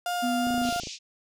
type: tone with vibrato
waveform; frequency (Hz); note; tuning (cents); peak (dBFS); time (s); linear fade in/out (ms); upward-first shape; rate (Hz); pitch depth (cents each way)
35% pulse; 704; F5; +14; -25; 0.06-0.8; 2; sine; 2.7; 11
type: tone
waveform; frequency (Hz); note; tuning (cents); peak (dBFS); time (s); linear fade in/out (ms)
triangle; 247.4; B3; +3; -24; 0.22-0.71; 20
type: click train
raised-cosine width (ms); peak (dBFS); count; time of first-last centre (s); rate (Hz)
2; -26; 12; 0.47-0.871; 27.4
type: band-pass noise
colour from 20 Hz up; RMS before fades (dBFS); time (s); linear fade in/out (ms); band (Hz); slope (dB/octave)
white; -39; 0.61-0.99; 50; 2500 to 6600; 48
effects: none